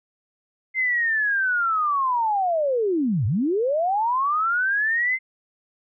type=linear two-way sweep; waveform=sine; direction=down then up; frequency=2093 to 92.5 to 2093 Hz; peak=-19 dBFS; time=0.74-5.19 s; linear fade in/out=50 ms; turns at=3.26 s; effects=none